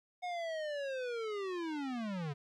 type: linear sweep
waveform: square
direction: down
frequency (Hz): 729 to 135.8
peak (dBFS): -37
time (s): 0.22-2.34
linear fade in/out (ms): 20
effects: low-pass 4000 Hz 12 dB/octave + 13-bit

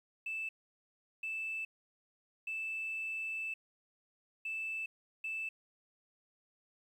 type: tone bursts at uneven times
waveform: sine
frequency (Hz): 2637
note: E7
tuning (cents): 0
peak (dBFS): -35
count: 5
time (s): 0.26-0.49 / 1.23-1.65 / 2.47-3.54 / 4.45-4.86 / 5.24-5.49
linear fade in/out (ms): 5
effects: tanh soft clip ceiling -32 dBFS + 11-bit

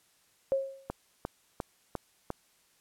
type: tone with exponential decay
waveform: sine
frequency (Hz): 541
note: C#5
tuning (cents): -42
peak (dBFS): -22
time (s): 0.52-0.91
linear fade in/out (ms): 0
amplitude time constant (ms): 83
type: click train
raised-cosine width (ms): 1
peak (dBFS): -19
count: 5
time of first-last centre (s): 0.9-2.304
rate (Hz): 2.85
effects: white hiss -67 dBFS RMS until 2.8 s + low-pass 12000 Hz 12 dB/octave

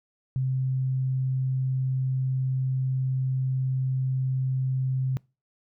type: tone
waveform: sine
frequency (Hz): 130.81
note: C3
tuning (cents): 0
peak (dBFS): -23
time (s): 0.36-5.17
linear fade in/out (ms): 0
effects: noise-tail reverb RT60 0.3 s tail -25 dB re dry

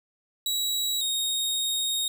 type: tone pair in turn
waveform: sawtooth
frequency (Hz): 3882 / 3728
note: B7 / A#7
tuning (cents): -31 / -1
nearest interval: minor second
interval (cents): 70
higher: first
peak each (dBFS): -22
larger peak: neither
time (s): 0.46-1.01 / 1.01-2.08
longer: second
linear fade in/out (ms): 2
effects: none

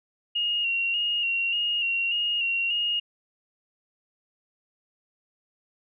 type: tone with vibrato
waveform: sine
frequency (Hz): 2803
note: F7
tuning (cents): +6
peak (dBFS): -23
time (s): 0.35-3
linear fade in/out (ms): 10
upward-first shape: square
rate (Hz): 1.7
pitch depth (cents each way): 34
effects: none

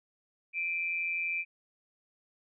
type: tone pair together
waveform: sine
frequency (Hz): 2362 / 2534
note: D7 / D#7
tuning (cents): +9 / +31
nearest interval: minor second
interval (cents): 122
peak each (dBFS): -31 / -36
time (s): 0.53-1.45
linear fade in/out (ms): 50
effects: none

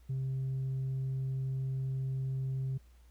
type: tone with tanh clipping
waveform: triangle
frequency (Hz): 132.6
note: C3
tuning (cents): +23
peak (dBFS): -32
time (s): 0.09-2.78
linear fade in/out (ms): 10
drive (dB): 6
effects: added 60 Hz sine -56 dBFS peak until 3.1 s + pink hiss -70 dBFS RMS until 3.1 s

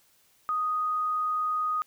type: tone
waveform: sine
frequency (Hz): 1244.5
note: D#6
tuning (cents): 0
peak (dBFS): -25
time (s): 0.49-1.82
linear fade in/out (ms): 0
effects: white hiss -64 dBFS RMS until 1.86 s

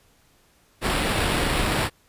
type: noise with sample-and-hold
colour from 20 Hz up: pink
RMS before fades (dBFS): -23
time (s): 0.81-1.9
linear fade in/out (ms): 50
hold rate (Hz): 6300
effects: pink hiss -60 dBFS RMS until 2.08 s + resampled to 32000 Hz

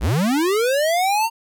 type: linear sweep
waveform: square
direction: up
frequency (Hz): 41.2 to 929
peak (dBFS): -17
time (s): 0-1.3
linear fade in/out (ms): 50
effects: none

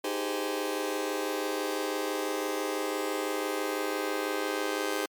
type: chord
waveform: sawtooth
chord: Ab major seventh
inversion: second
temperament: just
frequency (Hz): 311.5 / 389.3 / 415.3 / 519.1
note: Eb4 / G4 / Ab4 / C5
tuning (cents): +2 / -12 / 0 / -14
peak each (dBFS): -31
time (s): 0.04-5.06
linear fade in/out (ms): 5
effects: MP3 96 kbps

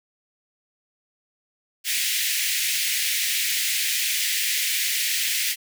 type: high-pass noise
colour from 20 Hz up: pink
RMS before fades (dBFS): -24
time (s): 1.84-5.56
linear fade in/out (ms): 50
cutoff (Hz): 1900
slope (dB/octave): 48
effects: none

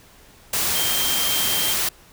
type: tone in noise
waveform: sine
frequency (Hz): 3167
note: G7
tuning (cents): +17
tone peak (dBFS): -25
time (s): 0.75-1.73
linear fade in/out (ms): 5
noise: white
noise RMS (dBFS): -22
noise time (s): 0.53-1.89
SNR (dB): -6
effects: pink hiss -50 dBFS RMS until 2.12 s

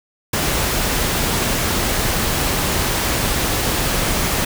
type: noise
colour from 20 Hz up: pink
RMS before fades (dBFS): -19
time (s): 0.33-4.45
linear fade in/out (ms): 5
effects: none

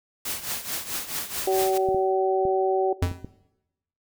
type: noise with tremolo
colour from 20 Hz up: white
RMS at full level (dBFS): -28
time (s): 0.25-1.78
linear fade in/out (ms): 5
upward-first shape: triangle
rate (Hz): 4.6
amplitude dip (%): 80
type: harmonic tone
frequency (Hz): 190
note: F#3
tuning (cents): +46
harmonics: 2 / 3 / 4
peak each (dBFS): -21 / -29 / -26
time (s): 1.47-2.93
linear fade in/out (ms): 5
type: clicks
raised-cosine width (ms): 3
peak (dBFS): -22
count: 6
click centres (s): 1.888 / 1.946 / 2.453 / 3.064 / 3.114 / 3.246
type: tone with exponential decay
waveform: square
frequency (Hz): 88.5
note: F2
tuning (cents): +23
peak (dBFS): -18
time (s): 3.02-3.26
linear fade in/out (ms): 5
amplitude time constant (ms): 52
effects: noise-tail reverb RT60 0.9 s tail -17 dB re dry

